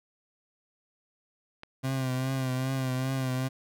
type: click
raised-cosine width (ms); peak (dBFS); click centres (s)
0.3; -26; 1.634
type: tone with vibrato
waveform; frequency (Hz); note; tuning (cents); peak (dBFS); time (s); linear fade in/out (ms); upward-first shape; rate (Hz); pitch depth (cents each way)
30% pulse; 130.81; C3; 0; -25; 1.83-3.49; 20; triangle; 2.5; 47
effects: none